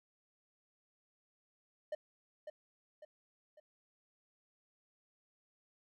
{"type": "tone with echo", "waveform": "triangle", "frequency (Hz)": 608, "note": "D#5", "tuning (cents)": -40, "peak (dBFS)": -34, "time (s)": [1.92, 1.95], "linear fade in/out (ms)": 5, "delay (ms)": 550, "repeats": 3, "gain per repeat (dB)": -7, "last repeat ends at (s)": 3.6, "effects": []}